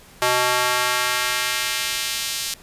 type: tone with high-pass filter sweep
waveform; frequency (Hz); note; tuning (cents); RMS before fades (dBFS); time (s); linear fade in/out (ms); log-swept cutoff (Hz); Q
square; 124.5; B2; +14; -22; 0.22-2.54; 0; 690 to 4200; 0.87
effects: pink hiss -47 dBFS RMS until 2.62 s + resampled to 32000 Hz